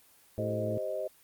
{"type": "chord", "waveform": "sine", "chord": "C minor", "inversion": "second", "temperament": "equal", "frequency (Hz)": [392, 523.3, 622.3], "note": ["G4", "C5", "Eb5"], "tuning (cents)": [0, 0, 0], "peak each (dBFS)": [-40, -36, -34], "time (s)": [0.38, 1.08], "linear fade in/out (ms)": 10}
{"type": "harmonic tone", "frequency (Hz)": 109.5, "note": "A2", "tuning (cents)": -8, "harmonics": [1, 2, 3, 4], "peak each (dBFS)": [-35, -38, -40, -41], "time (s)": [0.38, 0.78], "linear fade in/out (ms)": 0}
{"effects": ["white hiss -61 dBFS RMS until 1.23 s", "Opus 24 kbps"]}